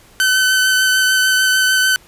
sawtooth tone with vibrato, 1521 Hz, F#6, 47 cents sharp, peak -8 dBFS, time 0.2-1.96 s, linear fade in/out 0 ms, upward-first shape sine, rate 6.7 Hz, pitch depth 14 cents each way, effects pink hiss -47 dBFS RMS until 2.07 s + resampled to 32000 Hz

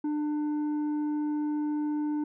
triangle tone with tanh clipping, 298.8 Hz, D4, 30 cents sharp, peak -28 dBFS, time 0.04-2.24 s, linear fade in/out 5 ms, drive 10 dB, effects none

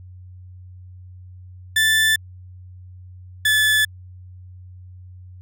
30% pulse tone pair in turn, 1760 / 1731.8 Hz, A6 / A6, 0 / -28 cents, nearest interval unison, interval 28 cents, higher first, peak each -12 dBFS, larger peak neither, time 1.76-2.16 / 3.45-3.85 s, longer neither, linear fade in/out 5 ms, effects added 91 Hz sine -38 dBFS peak until 5.41 s

